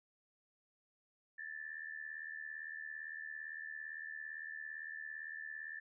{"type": "tone with amplitude modulation", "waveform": "sine", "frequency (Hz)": 1760, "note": "A6", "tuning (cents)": 0, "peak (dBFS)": -40, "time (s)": [1.38, 5.8], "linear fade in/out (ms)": 10, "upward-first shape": "sine", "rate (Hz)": 77.7, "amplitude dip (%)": 80, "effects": []}